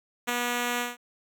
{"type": "tone with ADSR envelope", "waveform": "5% pulse", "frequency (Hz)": 242.5, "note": "B3", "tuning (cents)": -31, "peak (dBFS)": -12, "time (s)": [0.27, 0.97], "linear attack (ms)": 21, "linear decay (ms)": 7, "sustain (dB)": -3, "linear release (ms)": 170, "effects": []}